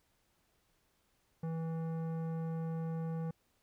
sine tone with tanh clipping, 163.1 Hz, E3, 18 cents flat, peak -37 dBFS, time 1.43-3.31 s, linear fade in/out 5 ms, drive 14 dB, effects pink hiss -75 dBFS RMS until 3.62 s

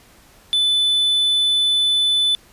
triangle tone, 3500 Hz, A7, 10 cents flat, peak -13 dBFS, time 0.53-2.35 s, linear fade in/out 0 ms, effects pink hiss -50 dBFS RMS until 2.52 s + resampled to 32000 Hz

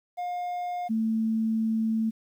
triangle / sine tone pair in turn, 712 / 222.3 Hz, F5 / A3, +33 / +18 cents, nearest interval octave + minor sixth, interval 2015 cents, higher first, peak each -27 / -23 dBFS, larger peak second, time 0.17-0.89 / 0.89-2.11 s, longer second, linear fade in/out 20 ms, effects 10-bit

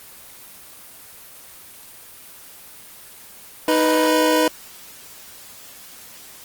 25% pulse tone pair together, 311.5 / 493.9 Hz, D#4 / B4, +2 / 0 cents, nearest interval minor sixth, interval 798 cents, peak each -14 dBFS, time 3.68-4.48 s, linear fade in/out 2 ms, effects white hiss -42 dBFS RMS until 6.44 s + Opus 24 kbps

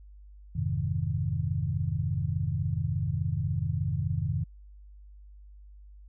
sine chord, F minor seventh, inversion none, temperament equal, 87.31 / 103.83 / 130.81 / 155.56 Hz, F2 / Ab2 / C3 / Eb3, 0 / 0 / 0 / 0 cents, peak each -32 dBFS, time 0.55-4.44 s, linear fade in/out 10 ms, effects added 50 Hz sine -47 dBFS peak until 6.08 s

